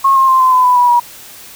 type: tone with pitch steps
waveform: sine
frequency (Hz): 1085 / 1066.4 / 1048 / 1030 / 1012.3 / 994.9 / 977.9 / 961.1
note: C#6 / C6 / C6 / C6 / B5 / B5 / B5 / B5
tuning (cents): -37 / +33 / +2 / -28 / +42 / +12 / -17 / -47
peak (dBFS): -6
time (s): 0.04-1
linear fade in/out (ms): 10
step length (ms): 120
effects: white hiss -35 dBFS RMS until 1.55 s